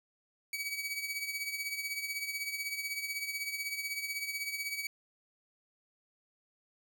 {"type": "tone with tremolo", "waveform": "sawtooth", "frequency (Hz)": 2275, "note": "C#7", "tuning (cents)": 44, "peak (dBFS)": -29, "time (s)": [0.53, 4.87], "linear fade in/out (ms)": 2, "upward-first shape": "triangle", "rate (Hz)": 16, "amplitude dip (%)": 70, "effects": []}